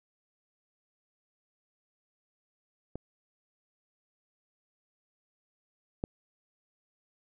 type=clicks; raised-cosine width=2 ms; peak=-24 / -18 dBFS; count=2; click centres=2.956 / 6.039 s; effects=none